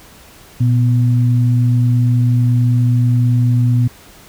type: tone pair together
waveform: sine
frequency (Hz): 120 / 249.2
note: B2 / B3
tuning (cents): -49 / +16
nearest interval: octave + minor second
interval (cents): 1265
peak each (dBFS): -10 / -20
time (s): 0.6-3.88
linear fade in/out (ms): 10
effects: pink hiss -42 dBFS RMS until 4.28 s